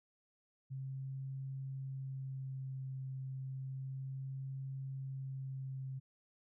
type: tone with vibrato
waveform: sine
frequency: 133.4 Hz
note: C3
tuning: 34 cents sharp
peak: -40 dBFS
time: 0.7-6 s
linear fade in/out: 20 ms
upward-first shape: sine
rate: 0.31 Hz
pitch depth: 13 cents each way
effects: none